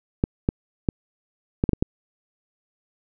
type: clicks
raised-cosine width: 3 ms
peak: -6 dBFS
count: 7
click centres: 0.239 / 0.489 / 0.888 / 1.639 / 1.692 / 1.733 / 1.825 s
effects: none